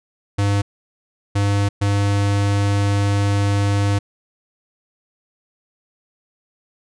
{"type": "tone bursts at uneven times", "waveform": "square", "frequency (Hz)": 100.8, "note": "G2", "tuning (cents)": 49, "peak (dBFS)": -16, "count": 3, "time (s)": [[0.38, 0.62], [1.35, 1.69], [1.81, 3.99]], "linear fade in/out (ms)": 10, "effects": ["resampled to 22050 Hz"]}